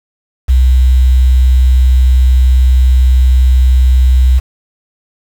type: tone with quantisation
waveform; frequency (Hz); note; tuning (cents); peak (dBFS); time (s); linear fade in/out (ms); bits
sine; 63.6; C2; -48; -4; 0.48-4.4; 20; 5
effects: none